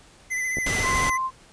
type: tone with vibrato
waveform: square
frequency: 2023 Hz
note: B6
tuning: 41 cents sharp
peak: -25 dBFS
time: 0.3-1.18 s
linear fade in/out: 20 ms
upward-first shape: sine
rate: 14 Hz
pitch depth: 32 cents each way
type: clicks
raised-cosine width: 2 ms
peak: -18 dBFS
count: 2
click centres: 0.571 / 0.585 s
type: noise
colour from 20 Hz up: pink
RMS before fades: -27 dBFS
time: 0.66-1.1 s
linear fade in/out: 5 ms
type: tone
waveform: sine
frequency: 1046.5 Hz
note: C6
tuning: in tune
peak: -23 dBFS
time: 0.82-1.31 s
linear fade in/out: 50 ms
effects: pink hiss -52 dBFS RMS until 1.52 s + resampled to 22050 Hz